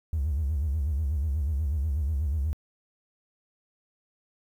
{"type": "tone with vibrato", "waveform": "triangle", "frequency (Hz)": 73.42, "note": "D2", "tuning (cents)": 0, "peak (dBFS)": -21, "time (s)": [0.13, 2.53], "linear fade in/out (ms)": 0, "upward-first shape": "sine", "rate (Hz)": 8.2, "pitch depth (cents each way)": 180, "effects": ["tanh soft clip ceiling -21 dBFS", "10-bit"]}